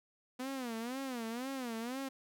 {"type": "tone with vibrato", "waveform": "sawtooth", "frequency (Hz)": 246.9, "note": "B3", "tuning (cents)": 0, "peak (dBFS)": -34, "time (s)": [0.39, 2.09], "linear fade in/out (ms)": 10, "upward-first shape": "sine", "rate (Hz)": 2, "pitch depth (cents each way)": 170, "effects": []}